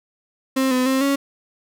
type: tone with pitch steps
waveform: 35% pulse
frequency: 264.5 / 254 / 264.6 / 277.8 Hz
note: C4 / B3 / C4 / C#4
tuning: +19 / +49 / +20 / +4 cents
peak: -15 dBFS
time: 0.56-1.16 s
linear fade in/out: 10 ms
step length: 150 ms
effects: none